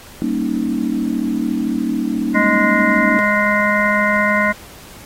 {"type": "chord", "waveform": "sine", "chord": "Eb dominant seventh", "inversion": "first", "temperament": "equal", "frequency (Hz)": [196, 233.1, 277.2, 311.1], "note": ["G3", "Bb3", "Db4", "Eb4"], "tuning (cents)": [0, 0, 0, 0], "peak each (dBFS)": [-25, -20, -22, -22], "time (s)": [0.22, 3.19], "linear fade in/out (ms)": 0}
{"type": "harmonic tone", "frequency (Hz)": 207.7, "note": "G#3", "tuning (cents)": 0, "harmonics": [1, 3, 5, 7, 9, 10], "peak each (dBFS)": [-20, -20, -20, -20, -20, -20], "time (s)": [2.34, 4.53], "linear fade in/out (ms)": 20}
{"effects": ["pink hiss -40 dBFS RMS until 5.05 s", "AAC 48 kbps"]}